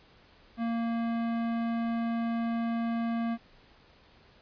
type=tone with tanh clipping; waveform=sine; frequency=231.1 Hz; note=A#3; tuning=15 cents flat; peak=-30 dBFS; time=0.57-3.38 s; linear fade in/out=50 ms; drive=18 dB; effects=pink hiss -59 dBFS RMS until 4.41 s + resampled to 11025 Hz